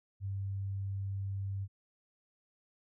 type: tone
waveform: sine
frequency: 98 Hz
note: G2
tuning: in tune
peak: -34 dBFS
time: 0.2-1.68 s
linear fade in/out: 50 ms
effects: none